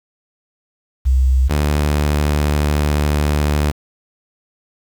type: tone pair in turn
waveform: sine / sawtooth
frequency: 64.9 / 74.02 Hz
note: C2 / D2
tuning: -13 / +14 cents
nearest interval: major second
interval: 227 cents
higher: second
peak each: -10 dBFS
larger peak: neither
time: 1.05-1.49 / 1.49-3.72 s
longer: second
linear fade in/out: 20 ms
effects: 7-bit